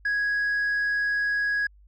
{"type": "tone with tanh clipping", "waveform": "sine", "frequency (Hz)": 1661.2, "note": "G#6", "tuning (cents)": 0, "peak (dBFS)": -23, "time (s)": [0.05, 1.67], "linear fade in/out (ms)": 5, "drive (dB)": 1, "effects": ["added 50 Hz sine -51 dBFS peak until 1.87 s"]}